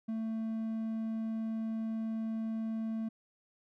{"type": "tone", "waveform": "triangle", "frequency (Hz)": 222.7, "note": "A3", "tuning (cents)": 21, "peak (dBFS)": -31, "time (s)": [0.08, 3.09], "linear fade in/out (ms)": 10, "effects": []}